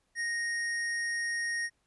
square tone, 1864.7 Hz, A#6, in tune, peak -31 dBFS, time 0.15-1.7 s, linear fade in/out 50 ms, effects pink hiss -75 dBFS RMS until 1.86 s + resampled to 24000 Hz

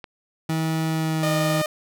click, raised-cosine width 0.3 ms, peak -21 dBFS, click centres 0.042 s
30% pulse tone with pitch glide, 160.2 to 157.81 Hz, E3 to D#3, -49 to +25 cents, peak -19 dBFS, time 0.49-1.62 s, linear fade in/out 5 ms, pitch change -26 cents, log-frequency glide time 0.86-1.33 s
sawtooth tone, 610 Hz, D#5, 34 cents flat, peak -19 dBFS, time 1.23-1.66 s, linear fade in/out 2 ms
effects none

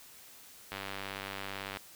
click train, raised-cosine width 0.3 ms, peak -22 dBFS, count 104, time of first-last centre 0.72-1.771 s, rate 98 Hz, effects white hiss -54 dBFS RMS until 1.95 s

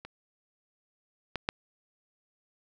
clicks, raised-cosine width 0.3 ms, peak -26 / -16 / -11 dBFS, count 3, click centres 0.05 / 1.357 / 1.489 s, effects none

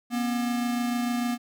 square tone pair together, 240.3 / 267 Hz, B3 / C4, -47 / +35 cents, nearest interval major second, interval 182 cents, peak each -26 / -36 dBFS, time 0.1-1.38 s, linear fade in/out 50 ms, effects none

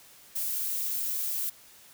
violet noise, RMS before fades -31 dBFS, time 0.35-1.5 s, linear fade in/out 10 ms, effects white hiss -54 dBFS RMS until 1.93 s

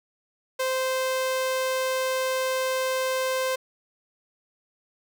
sawtooth tone, 520 Hz, C5, 11 cents flat, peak -20 dBFS, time 0.59-3.56 s, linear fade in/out 10 ms, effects none

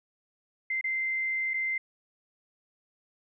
sine tone with dropouts, 2081 Hz, C7, 10 cents flat, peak -27 dBFS, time 0.7-1.78 s, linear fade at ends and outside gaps 5 ms, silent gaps 0.812-0.841 / 1.536-1.54 s, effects none

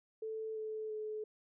sine tone with pitch steps, 440 / 434.7 / 429.5 Hz, A4 / A4 / A4, 0 / -21 / -42 cents, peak -38 dBFS, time 0.22-1.24 s, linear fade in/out 5 ms, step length 340 ms, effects none

